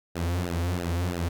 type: tone with flanger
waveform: sawtooth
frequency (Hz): 87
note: F2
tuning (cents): -6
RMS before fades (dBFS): -28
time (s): 0.15-1.29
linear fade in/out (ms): 10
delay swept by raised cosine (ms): 0.87 to 6.67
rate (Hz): 3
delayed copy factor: -1
effects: none